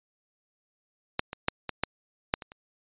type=clicks; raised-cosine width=0.3 ms; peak=-9 / -19 / -7 / -15 / -9 / -6 / -24 / -29 dBFS; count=8; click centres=1.194 / 1.331 / 1.484 / 1.693 / 1.836 / 2.339 / 2.422 / 2.519 s; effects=resampled to 8000 Hz